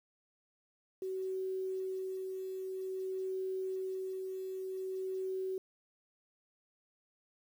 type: tone with tremolo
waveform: sine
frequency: 377.5 Hz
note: F#4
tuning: 35 cents sharp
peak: -34 dBFS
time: 1.02-5.58 s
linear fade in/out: 2 ms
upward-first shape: sine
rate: 0.51 Hz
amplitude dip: 35%
effects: 10-bit